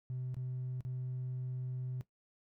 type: tone with dropouts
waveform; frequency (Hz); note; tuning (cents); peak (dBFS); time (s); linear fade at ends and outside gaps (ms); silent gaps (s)
triangle; 127.4; C3; -46; -33; 0.1-2.01; 0; 0.344-0.367 / 0.807-0.85
effects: noise-tail reverb RT60 0.1 s tail -17 dB re dry + tanh soft clip ceiling -34 dBFS